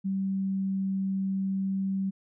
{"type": "tone", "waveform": "sine", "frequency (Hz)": 192.9, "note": "G3", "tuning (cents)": -28, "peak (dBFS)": -26, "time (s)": [0.04, 2.11], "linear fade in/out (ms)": 20, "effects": []}